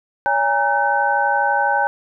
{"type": "tone cluster", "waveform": "sine", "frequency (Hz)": [567, 818, 930, 1524], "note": ["C#5", "G#5", "A#5", "G6"], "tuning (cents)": [39, -26, -4, -49], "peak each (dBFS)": [-24, -18, -22, -20], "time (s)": [0.26, 1.87], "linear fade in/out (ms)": 0, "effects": []}